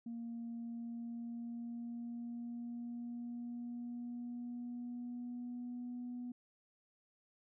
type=tone with pitch glide; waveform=sine; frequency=233.1 to 245 Hz; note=A#3 to B3; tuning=0 to -14 cents; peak=-40 dBFS; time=0.06-6.32 s; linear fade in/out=5 ms; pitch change=+86 cents; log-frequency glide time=0.52-6 s; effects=tanh soft clip ceiling -38 dBFS